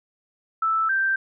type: tone pair in turn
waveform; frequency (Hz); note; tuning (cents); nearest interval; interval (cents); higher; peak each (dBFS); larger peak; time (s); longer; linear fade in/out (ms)
sine; 1318.5 / 1568; E6 / G6; 0 / 0; minor third; 300; second; -19; neither; 0.62-0.89 / 0.89-1.16; neither; 5
effects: none